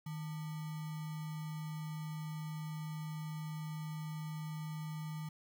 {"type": "tone with sample-and-hold", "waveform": "sine", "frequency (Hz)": 155.56, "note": "D#3", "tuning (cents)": 0, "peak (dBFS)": -39, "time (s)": [0.06, 5.29], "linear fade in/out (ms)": 5, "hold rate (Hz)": 1050, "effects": []}